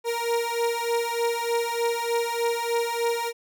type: beating tone pair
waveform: 30% pulse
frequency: 466.2 / 469.5 Hz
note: A#4 / A#4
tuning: 0 / +12 cents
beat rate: 3.3 Hz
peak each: -24 dBFS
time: 0.04-3.33 s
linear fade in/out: 50 ms
effects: none